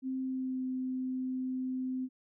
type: tone with pitch glide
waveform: sine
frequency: 261.6 to 257.6 Hz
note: C4 to C4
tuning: 0 to -27 cents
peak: -32 dBFS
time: 0.02-2.09 s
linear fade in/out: 50 ms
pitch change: -27 cents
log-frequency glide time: 0.2-0.65 s
effects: none